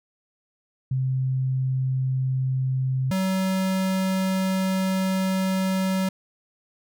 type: tone pair in turn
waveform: sine / square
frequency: 130.81 / 189.27 Hz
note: C3 / F#3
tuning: 0 / +40 cents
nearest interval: tritone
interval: 640 cents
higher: second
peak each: -21 / -22 dBFS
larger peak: first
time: 0.91-3.11 / 3.11-6.09 s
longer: second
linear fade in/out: 5 ms
effects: none